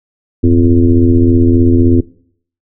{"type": "tone with frequency modulation", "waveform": "sine", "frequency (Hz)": 174.61, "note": "F3", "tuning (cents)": 0, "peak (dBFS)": -5, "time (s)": [0.43, 2.01], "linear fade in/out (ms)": 10, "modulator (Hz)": 83.4, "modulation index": 2.2, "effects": ["noise-tail reverb RT60 0.6 s tail -21 dB re dry"]}